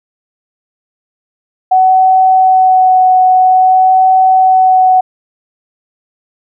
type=tone with vibrato; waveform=sine; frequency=748 Hz; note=F#5; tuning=19 cents sharp; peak=-4 dBFS; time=1.71-5.01 s; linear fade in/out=10 ms; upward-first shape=sine; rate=0.5 Hz; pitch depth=13 cents each way; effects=none